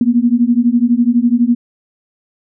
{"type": "beating tone pair", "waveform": "sine", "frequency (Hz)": [233.3, 245.3], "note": ["A#3", "B3"], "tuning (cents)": [2, -12], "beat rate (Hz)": 12, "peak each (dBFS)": -12, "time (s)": [0.01, 1.55], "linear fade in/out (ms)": 2, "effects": []}